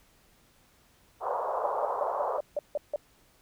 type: band-pass noise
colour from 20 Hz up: white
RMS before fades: -31 dBFS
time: 1.2-2.41 s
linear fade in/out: 50 ms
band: 460 to 1100 Hz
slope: 48 dB/octave
type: tone bursts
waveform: sine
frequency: 589 Hz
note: D5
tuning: 5 cents sharp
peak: -26 dBFS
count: 8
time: 1.64-2.96 s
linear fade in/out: 2 ms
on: 25 ms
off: 160 ms
effects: pink hiss -63 dBFS RMS until 3.41 s